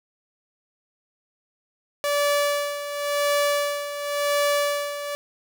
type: tone with tremolo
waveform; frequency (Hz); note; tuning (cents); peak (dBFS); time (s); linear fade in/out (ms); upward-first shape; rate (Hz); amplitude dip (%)
sawtooth; 578; D5; -28; -15; 2.04-5.15; 0; sine; 0.93; 70
effects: none